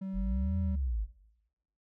triangle tone, 191.5 Hz, G3, 40 cents flat, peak -33 dBFS, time 0.01-0.76 s, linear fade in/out 10 ms
sine linear two-way sweep, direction up then down, 40.97 to 86.2 to 46.18 Hz, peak -29 dBFS, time 0.13-1.08 s, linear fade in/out 50 ms, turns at 0.58 s
effects noise-tail reverb RT60 0.9 s tail -19 dB re dry

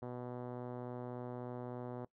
5% pulse tone with low-pass filter, 123.47 Hz, B2, in tune, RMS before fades -44 dBFS, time 0.02-2.05 s, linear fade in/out 5 ms, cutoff 560 Hz, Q 0.77, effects noise-tail reverb RT60 0.1 s tail -20 dB re dry

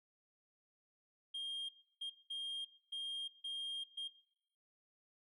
sine tone bursts at uneven times, 3218 Hz, G7, 45 cents sharp, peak -37 dBFS, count 6, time 1.34-1.69 / 2.01-2.1 / 2.3-2.65 / 2.92-3.28 / 3.44-3.84 / 3.97-4.08 s, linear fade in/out 10 ms, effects noise-tail reverb RT60 0.7 s tail -19 dB re dry + tanh soft clip ceiling -39 dBFS

